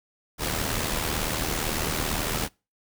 pink noise with amplitude modulation, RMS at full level -25 dBFS, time 0.38-2.49 s, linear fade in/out 50 ms, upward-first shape sine, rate 77.9 Hz, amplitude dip 60%, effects noise-tail reverb RT60 0.3 s tail -26 dB re dry

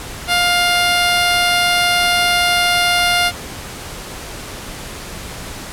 10% pulse tone, 704 Hz, F5, 14 cents sharp, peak -4 dBFS, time 0.27-3.32 s, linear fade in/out 50 ms, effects pink hiss -30 dBFS RMS until 5.72 s + low-pass 12000 Hz 12 dB/octave

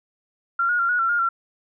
sine tone with pitch steps, 1377 / 1442 / 1379 / 1456 / 1354 / 1418 / 1362 Hz, F6 / F#6 / F6 / F#6 / E6 / F6 / F6, -25 / -45 / -22 / -28 / +46 / +26 / -44 cents, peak -18 dBFS, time 0.59-1.29 s, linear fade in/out 5 ms, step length 100 ms, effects none

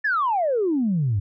sine exponential sweep, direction down, 1798 to 93.1 Hz, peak -18 dBFS, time 0.04-1.2 s, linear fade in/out 10 ms, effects tanh soft clip ceiling -14 dBFS

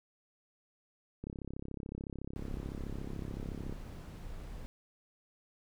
click train, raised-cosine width 3 ms, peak -28 dBFS, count 85, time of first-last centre 1.24-3.725 s, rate 33.8 Hz
brown noise, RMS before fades -44 dBFS, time 2.36-4.66 s, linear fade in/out 0 ms
effects none

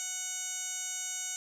15% pulse tone with band-pass filter, 740 Hz, F#5, in tune, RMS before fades -37 dBFS, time 0-1.36 s, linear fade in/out 0 ms, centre 6400 Hz, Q 3.6, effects none

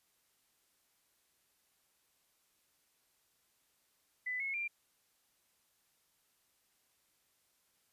sine tone with pitch steps, 2000 / 2181 / 2378 Hz, B6 / C#7 / D7, +21 / -29 / +21 cents, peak -35 dBFS, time 4.26-4.68 s, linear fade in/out 10 ms, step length 140 ms, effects white hiss -75 dBFS RMS until 7.92 s + resampled to 32000 Hz

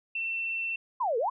sine tone, 2692 Hz, E7, 36 cents sharp, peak -29 dBFS, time 0.15-0.76 s, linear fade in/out 5 ms
sine exponential two-way sweep, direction down then up, 1089 to 432.7 to 1089 Hz, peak -25 dBFS, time 1-1.3 s, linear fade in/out 10 ms, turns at 1.18 s
effects none

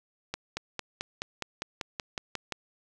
accelerating click train, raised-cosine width 0.2 ms, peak -15 dBFS, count 12, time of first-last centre 0.34-2.523 s, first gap 230 ms, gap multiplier 0.97, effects none

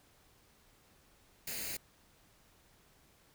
white noise with comb filter, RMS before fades -40 dBFS, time 1.47-1.77 s, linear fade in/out 5 ms, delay 0.44 ms, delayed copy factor +0.6, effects pink hiss -66 dBFS RMS until 3.34 s

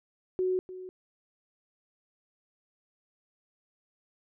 sine tone with echo, 370 Hz, F#4, in tune, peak -25 dBFS, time 0.39-0.59 s, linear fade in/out 0 ms, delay 300 ms, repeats 1, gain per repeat -14 dB, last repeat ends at 0.89 s, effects none

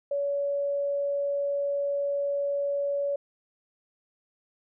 sine tone, 566 Hz, C#5, 36 cents sharp, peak -25 dBFS, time 0.11-3.16 s, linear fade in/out 5 ms, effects none

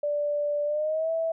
sine tone with pitch glide, 586 to 654 Hz, D5 to E5, -4 to -14 cents, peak -24 dBFS, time 0.03-1.32 s, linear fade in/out 5 ms, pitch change +190 cents, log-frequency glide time 0.65-1.11 s, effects none

